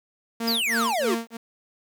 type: tone with tremolo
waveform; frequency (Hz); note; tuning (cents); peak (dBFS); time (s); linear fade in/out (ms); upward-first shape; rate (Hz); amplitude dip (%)
sawtooth; 229.9; A#3; -24; -20; 0.4-1.37; 5; sine; 3.1; 100
type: exponential sweep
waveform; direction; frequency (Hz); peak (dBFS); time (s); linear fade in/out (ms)
square; down; 5200 to 330; -23; 0.47-1.15; 10
effects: 9-bit